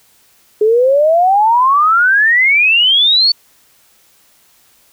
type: exponential sweep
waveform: sine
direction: up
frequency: 416.6 to 4519 Hz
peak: -7 dBFS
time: 0.61-3.32 s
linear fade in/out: 5 ms
effects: white hiss -51 dBFS RMS until 4.92 s